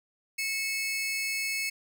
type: tone pair together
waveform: sawtooth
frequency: 2190 / 2604 Hz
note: C#7 / E7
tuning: -22 / -22 cents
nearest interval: minor third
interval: 300 cents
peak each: -27 / -31 dBFS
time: 0.38-1.7 s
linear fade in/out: 10 ms
effects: none